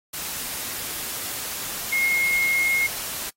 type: tone in noise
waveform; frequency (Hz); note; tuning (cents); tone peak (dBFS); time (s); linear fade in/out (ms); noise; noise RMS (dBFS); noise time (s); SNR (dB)
sine; 2150; C7; +47; -19; 1.92-2.87; 10; white; -31; 0.13-3.3; +9
effects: noise-tail reverb RT60 0.1 s tail -24 dB re dry + AAC 48 kbps